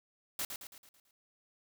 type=noise with echo; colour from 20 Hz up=white; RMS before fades=-36 dBFS; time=0.39-0.45 s; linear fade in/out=2 ms; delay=110 ms; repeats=6; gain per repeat=-6 dB; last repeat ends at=1.11 s; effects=none